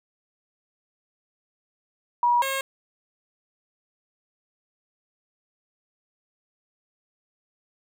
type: tone pair in turn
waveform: sine / 10% pulse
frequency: 962 / 539.9 Hz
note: B5 / C#5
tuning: -46 / -46 cents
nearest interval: minor seventh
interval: 1000 cents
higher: first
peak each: -17 dBFS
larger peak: neither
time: 2.23-2.42 / 2.42-2.61 s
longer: neither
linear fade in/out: 2 ms
effects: none